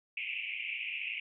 white band-pass noise, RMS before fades -38 dBFS, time 0.17-1.2 s, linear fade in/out 5 ms, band 2200 to 2800 Hz, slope 96 dB/octave, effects none

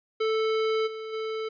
square tone with level steps, 440 Hz, A4, in tune, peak -24 / -35 / -30 dBFS, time 0.2-1.49 s, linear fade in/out 10 ms, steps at 0.86 / 1.12 s, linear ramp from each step 20 ms, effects resampled to 11025 Hz

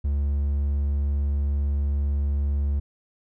triangle tone, 71.1 Hz, C#2, 45 cents sharp, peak -19 dBFS, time 0.04-2.8 s, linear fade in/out 10 ms, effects none

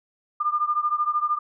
sine beating tone pair, 1200 / 1213 Hz, D6 / D#6, +37 / -44 cents, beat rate 13 Hz, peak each -23 / -25 dBFS, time 0.4-1.39 s, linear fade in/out 10 ms, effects none

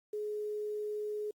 sine tone with quantisation, 421.3 Hz, G#4, 25 cents sharp, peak -34 dBFS, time 0.13-1.31 s, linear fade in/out 5 ms, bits 10, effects AAC 64 kbps

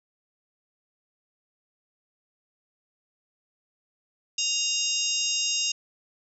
harmonic tone with a mistuned harmonic, 932.3 Hz, A#5, in tune, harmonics 3 / 4 / 5 / 6 / 7 / 8, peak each -29 / -33 / -32 / -33 / -29 / -35 dBFS, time 4.38-5.72 s, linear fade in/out 5 ms, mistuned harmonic 5, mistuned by +120 cents, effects none

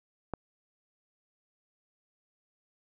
click, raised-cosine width 1 ms, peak -19 dBFS, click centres 0.337 s, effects none

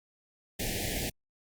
pink band-stop noise, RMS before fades -33 dBFS, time 0.59-1.1 s, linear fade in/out 10 ms, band 810 to 1700 Hz, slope 96 dB/octave, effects Opus 48 kbps

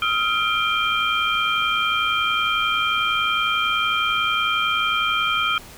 sine tone cluster, 1271 / 1382 / 2384 / 3167 Hz, D#6 / F6 / D7 / G7, +36 / -19 / +25 / +17 cents, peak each -24 dBFS, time 0.02-5.58 s, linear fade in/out 2 ms, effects pink hiss -42 dBFS RMS until 5.77 s

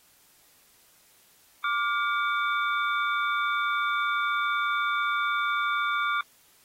sine tone cluster, 1174 / 1414 / 2270 / 3554 Hz, D6 / F6 / C#7 / A7, -1 / +21 / +41 / +17 cents, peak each -27 / -28 / -33 / -36 dBFS, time 1.64-6.21 s, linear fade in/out 2 ms, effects white hiss -60 dBFS RMS until 6.64 s + AAC 48 kbps

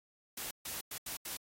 white noise bursts at uneven times, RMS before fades -41 dBFS, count 5, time 0.37-0.51 / 0.65-0.81 / 0.91-0.98 / 1.06-1.17 / 1.25-1.37 s, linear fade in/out 5 ms, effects AAC 48 kbps

